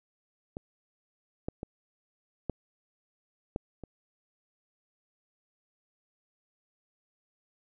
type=clicks; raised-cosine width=2 ms; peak=-24 / -19 / -23 / -17 / -18 / -28 dBFS; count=6; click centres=0.569 / 1.485 / 1.631 / 2.497 / 3.561 / 3.837 s; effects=none